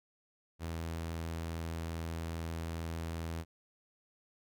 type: tone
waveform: sawtooth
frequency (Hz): 82.41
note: E2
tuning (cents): 0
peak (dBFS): -33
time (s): 0.59-3.45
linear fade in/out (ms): 50
effects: none